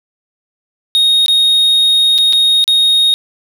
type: tone with dropouts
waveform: triangle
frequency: 3729 Hz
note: A#7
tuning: in tune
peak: -6 dBFS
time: 0.95-3.14 s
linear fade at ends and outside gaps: 0 ms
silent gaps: 1.261-1.282 / 2.18-2.185 / 2.326-2.332 / 2.641-2.678 s
effects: none